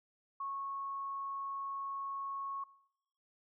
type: tone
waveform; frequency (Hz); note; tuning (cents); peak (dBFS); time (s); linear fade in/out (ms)
sine; 1100; C#6; -14; -37; 0.4-2.64; 5
effects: noise-tail reverb RT60 0.8 s tail -22 dB re dry